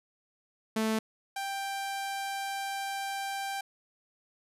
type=tone pair in turn; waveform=sawtooth; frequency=220 / 786.9 Hz; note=A3 / G5; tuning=0 / +6 cents; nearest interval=octave + minor seventh; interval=2206 cents; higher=second; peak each=-23 / -29 dBFS; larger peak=first; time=0.76-0.99 / 1.36-3.61 s; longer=second; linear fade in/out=5 ms; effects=resampled to 32000 Hz